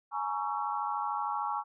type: chord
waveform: sine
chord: A# half-diminished seventh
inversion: third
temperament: just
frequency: 839.1 / 932.3 / 1118.8 / 1342.6 Hz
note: G#5 / A#5 / C#6 / E6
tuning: +18 / 0 / +16 / +31 cents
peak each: -34 / -37 / -35 / -39 dBFS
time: 0.11-1.64 s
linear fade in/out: 50 ms
effects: none